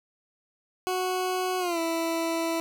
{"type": "tone with pitch glide", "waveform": "20% pulse", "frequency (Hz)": [368.7, 330.4], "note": ["F#4", "E4"], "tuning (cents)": [-6, 4], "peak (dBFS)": -21, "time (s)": [0.87, 2.6], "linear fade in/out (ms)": 0, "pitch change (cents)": -190, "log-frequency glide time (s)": [1.59, 1.79], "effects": []}